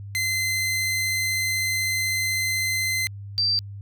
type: tone pair in turn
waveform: sawtooth / sine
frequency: 2064 / 4682 Hz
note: C7 / D8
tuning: -24 / -6 cents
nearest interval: octave + major second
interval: 1418 cents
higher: second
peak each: -19 dBFS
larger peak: neither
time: 0.15-3.07 / 3.38-3.59 s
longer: first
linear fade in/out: 0 ms
effects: added 100 Hz sine -34 dBFS peak until 3.81 s